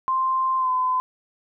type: tone with pitch glide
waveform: sine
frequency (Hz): 1046.5 to 1018.5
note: C6 to C6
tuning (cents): 0 to -47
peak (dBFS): -19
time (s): 0.08-1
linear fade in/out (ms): 0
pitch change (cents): -47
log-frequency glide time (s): 0.58-0.7
effects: none